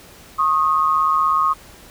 sine tone pair together, 1088.2 / 1244.5 Hz, C#6 / D#6, -32 / 0 cents, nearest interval major second, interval 232 cents, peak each -17 dBFS, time 0.38-1.54 s, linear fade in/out 20 ms, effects pink hiss -44 dBFS RMS until 1.9 s

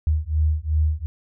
sine beating tone pair, 76 / 78.7 Hz, D#2 / D#2, -40 / +20 cents, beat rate 2.7 Hz, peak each -21 dBFS, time 0.07-1.06 s, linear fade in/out 0 ms, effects none

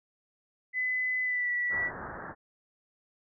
sine tone with pitch glide, 2012 to 1952.5 Hz, B6 to B6, +32 to -20 cents, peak -27 dBFS, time 0.73-1.91 s, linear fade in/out 50 ms, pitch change -52 cents, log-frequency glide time 1.23-1.51 s
white low-pass noise, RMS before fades -41 dBFS, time 1.69-2.35 s, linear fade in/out 50 ms, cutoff 1800 Hz, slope 96 dB/octave
effects none

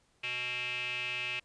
square tone with band-pass filter, 123.47 Hz, B2, in tune, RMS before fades -36 dBFS, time 0.23-1.4 s, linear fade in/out 10 ms, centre 2600 Hz, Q 8.2, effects pink hiss -70 dBFS RMS until 1.44 s + resampled to 22050 Hz

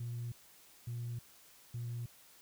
sine tone bursts, 119.1 Hz, A#2, 38 cents sharp, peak -36 dBFS, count 3, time 0-2.06 s, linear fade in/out 5 ms, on 320 ms, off 550 ms, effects tanh soft clip ceiling -35 dBFS + white hiss -61 dBFS RMS until 2.41 s

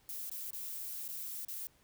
violet noise with dropouts, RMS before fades -42 dBFS, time 0.09-1.67 s, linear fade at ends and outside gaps 1 ms, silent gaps 0.297-0.314 / 0.506-0.531 / 1.08-1.087 / 1.45-1.483 s, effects pink hiss -68 dBFS RMS until 1.83 s

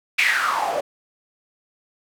white noise with band-pass filter sweep, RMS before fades -21 dBFS, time 0.18-0.81 s, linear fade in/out 10 ms, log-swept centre 2500 to 550 Hz, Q 6.4, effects none

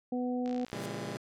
harmonic tone, 248.4 Hz, B3, 10 cents sharp, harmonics 1 / 2 / 3, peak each -31 / -37 / -41 dBFS, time 0.12-0.65 s, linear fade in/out 5 ms
click train, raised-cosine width 0.2 ms, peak -31 dBFS, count 26, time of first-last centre 0.46-0.889 s, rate 58.3 Hz
blue noise with exponential growth, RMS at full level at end -41 dBFS, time 0.64-0.86 s, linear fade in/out 5 ms, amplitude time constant 46 ms
15% pulse chord, A# diminished seventh, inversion none, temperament just, 116.54 / 139.85 / 167.82 / 201.4 Hz, A#2 / C#3 / E3 / G3, 0 / +16 / +31 / +47 cents, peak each -36 / -37 / -37 / -34 dBFS, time 0.73-1.17 s, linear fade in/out 0 ms
effects low-pass 10000 Hz 12 dB/octave

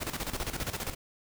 pink noise with tremolo, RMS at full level -33 dBFS, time 0-0.95 s, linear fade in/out 20 ms, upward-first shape square, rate 15 Hz, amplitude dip 70%, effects none

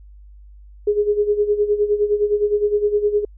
sine tone with tremolo, 415.3 Hz, G#4, in tune, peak -12 dBFS, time 0.87-3.25 s, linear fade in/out 5 ms, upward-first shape sine, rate 9.7 Hz, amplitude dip 75%, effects added 50 Hz sine -40 dBFS peak until 3.37 s

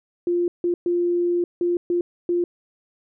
sine tone bursts at uneven times, 349.2 Hz, F4, in tune, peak -18 dBFS, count 6, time 0.27-0.48 / 0.64-0.74 / 0.86-1.44 / 1.61-1.77 / 1.9-2.01 / 2.29-2.44 s, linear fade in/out 2 ms, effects none

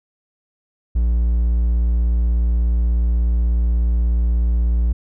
triangle tone, 58.27 Hz, A#1, in tune, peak -12 dBFS, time 0.95-4.93 s, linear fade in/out 10 ms, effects none

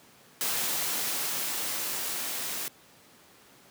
white noise with level ramp, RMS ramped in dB -29 to -34 dBFS, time 0.41-2.68 s, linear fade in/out 0 ms, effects pink hiss -56 dBFS RMS until 3.7 s + high-pass 150 Hz 12 dB/octave

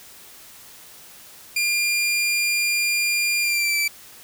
sawtooth tone with pitch glide, 2400 to 2326 Hz, D7 to D7, +37 to -17 cents, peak -16 dBFS, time 1.56-3.88 s, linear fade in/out 5 ms, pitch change -54 cents, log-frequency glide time 3.42-3.77 s, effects white hiss -45 dBFS RMS until 4.23 s

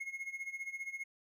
triangle tone with tremolo, 2162 Hz, C#7, 44 cents flat, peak -35 dBFS, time 0-1.04 s, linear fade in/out 10 ms, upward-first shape sine, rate 15 Hz, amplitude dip 80%, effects none

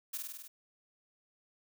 blue noise with echo, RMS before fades -38 dBFS, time 0.13-0.18 s, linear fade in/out 10 ms, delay 50 ms, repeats 6, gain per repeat -2 dB, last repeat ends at 0.48 s, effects none

